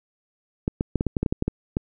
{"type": "clicks", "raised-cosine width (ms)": 3, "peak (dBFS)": -9, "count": 12, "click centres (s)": [0.679, 0.809, 0.957, 1.009, 1.067, 1.168, 1.23, 1.262, 1.325, 1.424, 1.48, 1.769], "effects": []}